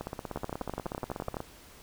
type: two click trains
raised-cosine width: 1 ms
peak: -19 / -21 dBFS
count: 13 / 24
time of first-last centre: 0.36-1.368 / 0.01-1.404 s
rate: 11.9 / 16.5 Hz
effects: pink hiss -53 dBFS RMS until 1.82 s